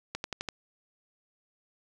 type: accelerating click train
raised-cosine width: 0.2 ms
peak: -16 dBFS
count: 5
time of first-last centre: 0.15-0.488 s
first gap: 91 ms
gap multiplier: 0.95
effects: none